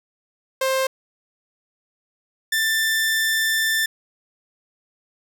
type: tone pair in turn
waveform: sawtooth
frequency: 528 / 1776 Hz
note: C5 / A6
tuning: +16 / +16 cents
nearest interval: octave + major sixth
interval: 2100 cents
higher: second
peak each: -15 dBFS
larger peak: neither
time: 0.61-0.87 / 2.52-3.86 s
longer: second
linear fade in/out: 5 ms
effects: none